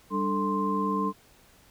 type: tone cluster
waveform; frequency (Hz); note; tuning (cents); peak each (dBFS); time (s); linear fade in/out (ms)
sine; 196.8 / 294.4 / 441.6 / 1047; G3 / D4 / A4 / C6; +7 / +4 / +6 / +1; -29 / -32 / -33 / -28; 0.1-1.13; 50
effects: pink hiss -58 dBFS RMS until 1.7 s